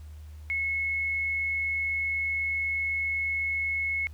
sine tone, 2186 Hz, C#7, 25 cents flat, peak -26 dBFS, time 0.5-4.07 s, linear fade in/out 0 ms, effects added 76 Hz sine -41 dBFS peak until 4.13 s + pink hiss -61 dBFS RMS until 4.13 s

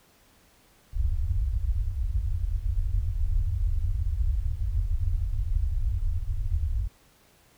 pink low-pass noise, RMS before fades -26 dBFS, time 0.93-6.88 s, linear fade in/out 10 ms, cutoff 100 Hz, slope 96 dB/octave, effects pink hiss -60 dBFS RMS until 7.57 s

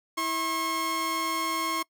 sawtooth tone pair together, 325.7 / 1079.2 Hz, E4 / C#6, -21 / -47 cents, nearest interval octave + major sixth, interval 2074 cents, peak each -30 / -24 dBFS, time 0.17-1.83 s, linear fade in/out 10 ms, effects noise-tail reverb RT60 0.1 s tail -23 dB re dry

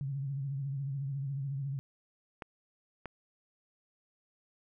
sine tone with vibrato, 137.8 Hz, C#3, 10 cents flat, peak -33 dBFS, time 0.01-1.79 s, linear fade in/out 0 ms, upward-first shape triangle, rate 14 Hz, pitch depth 83 cents each way
clicks, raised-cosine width 0.5 ms, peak -25 dBFS, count 2, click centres 2.422 / 3.057 s
effects none

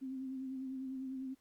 sine tone with vibrato, 263.2 Hz, C4, 10 cents sharp, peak -39 dBFS, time 0.01-1.35 s, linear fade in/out 20 ms, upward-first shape sine, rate 10 Hz, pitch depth 31 cents each way, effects pink hiss -74 dBFS RMS until 1.4 s + Opus 48 kbps

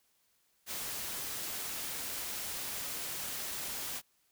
white noise, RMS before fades -39 dBFS, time 0.66-4.02 s, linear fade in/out 50 ms, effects white hiss -73 dBFS RMS until 4.31 s

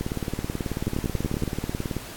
two click trains, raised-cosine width 3 ms, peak -14 / -12 dBFS, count 37 / 7, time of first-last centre 0.01-1.967 / 0.87-1.436 s, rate 18.4 / 10.6 Hz, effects pink hiss -40 dBFS RMS until 2.16 s + AAC 64 kbps

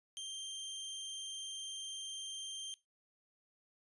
sawtooth tone, 3162 Hz, G7, 14 cents sharp, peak -38 dBFS, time 0.17-2.74 s, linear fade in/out 0 ms, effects noise-tail reverb RT60 0.2 s tail -20 dB re dry + resampled to 24000 Hz

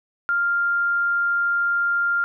sine tone, 1396.9 Hz, F6, in tune, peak -18 dBFS, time 0.29-2.24 s, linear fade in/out 0 ms, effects none

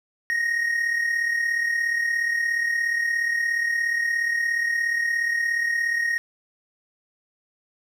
triangle tone pair together, 1864.7 / 1901.7 Hz, A#6 / A#6, 0 / +34 cents, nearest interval unison, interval 34 cents, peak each -20 / -28 dBFS, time 0.3-6.18 s, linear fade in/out 0 ms, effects none

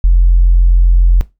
sine tone, 43.65 Hz, F1, in tune, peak -3 dBFS, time 0.04-1.21 s, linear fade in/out 0 ms, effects noise-tail reverb RT60 0.2 s tail -17 dB re dry + tanh soft clip ceiling 0 dBFS

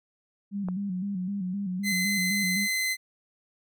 sine tone with vibrato, 191.5 Hz, G3, 40 cents flat, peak -28 dBFS, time 0.51-2.68 s, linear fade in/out 50 ms, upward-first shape square, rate 3.9 Hz, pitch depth 83 cents each way
click, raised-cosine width 1 ms, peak -23 dBFS, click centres 0.686 s
sawtooth tone, 2049 Hz, C7, 37 cents flat, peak -22 dBFS, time 1.83-2.97 s, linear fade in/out 50 ms
effects none

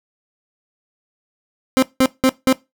30% pulse tone bursts, 261.6 Hz, C4, in tune, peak -8 dBFS, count 4, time 1.77-2.526 s, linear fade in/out 0 ms, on 54 ms, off 180 ms, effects noise-tail reverb RT60 0.2 s tail -19 dB re dry

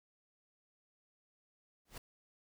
pink noise with exponential growth, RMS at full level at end -42 dBFS, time 1.85-1.98 s, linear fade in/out 5 ms, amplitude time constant 27 ms, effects none

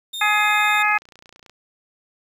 40% pulse tone, 3652 Hz, A#7, 36 cents flat, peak -26 dBFS, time 0.13-0.83 s, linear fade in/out 10 ms
harmonic tone, 420.4 Hz, G#4, 21 cents sharp, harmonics 2 / 3 / 4 / 5 / 6, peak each -22 / -22 / -22 / -22 / -22 dBFS, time 0.21-0.98 s, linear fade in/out 5 ms
click train, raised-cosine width 0.2 ms, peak -29 dBFS, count 35, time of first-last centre 0.34-1.496 s, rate 29.4 Hz
effects 8-bit

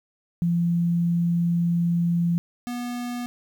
sine / square tone pair in turn, 171.3 / 243.2 Hz, F3 / B3, -33 / -26 cents, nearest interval tritone, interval 607 cents, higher second, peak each -19 / -29 dBFS, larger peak first, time 0.42-2.38 / 2.67-3.26 s, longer first, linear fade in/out 0 ms, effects 9-bit

